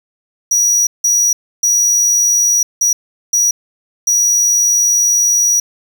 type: tone bursts at uneven times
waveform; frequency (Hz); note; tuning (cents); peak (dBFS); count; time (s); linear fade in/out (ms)
square; 5800; F#8; -35; -10; 6; 0.51-0.87 / 1.04-1.33 / 1.63-2.63 / 2.81-2.93 / 3.33-3.51 / 4.07-5.6; 5
effects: none